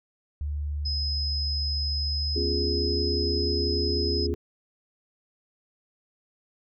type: tone with pitch glide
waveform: sine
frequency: 73.42 to 77.79 Hz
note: D2 to D#2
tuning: 0 to 0 cents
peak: -27 dBFS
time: 0.41-4.34 s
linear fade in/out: 0 ms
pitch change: +100 cents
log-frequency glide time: 1.94-2.97 s
type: tone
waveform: sine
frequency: 5080 Hz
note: D#8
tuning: 35 cents sharp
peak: -28 dBFS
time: 0.85-4.27 s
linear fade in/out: 10 ms
type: chord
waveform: sine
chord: C# dominant seventh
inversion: third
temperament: equal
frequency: 246.9 / 277.2 / 349.2 / 415.3 Hz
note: B3 / C#4 / E#4 / G#4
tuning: 0 / 0 / 0 / 0 cents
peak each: -35 / -35 / -31 / -30 dBFS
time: 2.35-4.35 s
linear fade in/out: 20 ms
effects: none